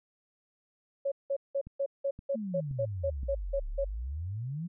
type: tone bursts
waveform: sine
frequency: 554 Hz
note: C#5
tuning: 1 cent flat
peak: -27 dBFS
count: 12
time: 1.05-3.846 s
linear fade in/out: 10 ms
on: 68 ms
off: 180 ms
type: click train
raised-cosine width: 5 ms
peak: -32 dBFS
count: 4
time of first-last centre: 1.67-3.232 s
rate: 1.92 Hz
type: exponential two-way sweep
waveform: sine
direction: down then up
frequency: 234.4 to 33.83 to 181 Hz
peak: -33 dBFS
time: 2.34-4.68 s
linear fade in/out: 20 ms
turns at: 3.67 s
effects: none